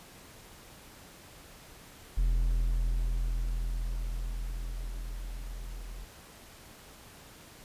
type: tone with level ramp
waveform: triangle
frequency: 41.99 Hz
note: E1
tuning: 33 cents sharp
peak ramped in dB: -21 to -37 dBFS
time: 2.17-6.05 s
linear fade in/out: 10 ms
effects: pink hiss -52 dBFS RMS until 7.64 s + resampled to 32000 Hz